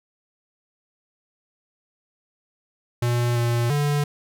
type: tone with pitch steps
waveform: square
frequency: 120.3 / 118.7 / 145.7 Hz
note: B2 / A#2 / D3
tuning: -45 / +32 / -13 cents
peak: -20 dBFS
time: 3.02-4.04 s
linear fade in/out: 5 ms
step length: 340 ms
effects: none